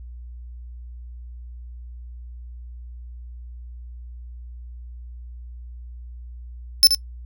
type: tone with echo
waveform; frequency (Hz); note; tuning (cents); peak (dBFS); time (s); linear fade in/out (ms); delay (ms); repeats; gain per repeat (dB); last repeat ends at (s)
40% pulse; 5274; E8; 0; -7; 6.83-6.87; 0; 77; 1; -8; 6.947
effects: noise-tail reverb RT60 0.1 s tail -20 dB re dry + added 60 Hz sine -35 dBFS peak until 7.25 s